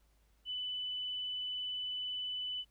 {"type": "tone", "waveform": "sine", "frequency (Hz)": 2994, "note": "F#7", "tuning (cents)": 20, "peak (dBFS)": -36, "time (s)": [0.45, 2.65], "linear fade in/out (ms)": 50, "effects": ["added 53 Hz sine -67 dBFS peak until 2.7 s", "pink hiss -75 dBFS RMS until 2.7 s"]}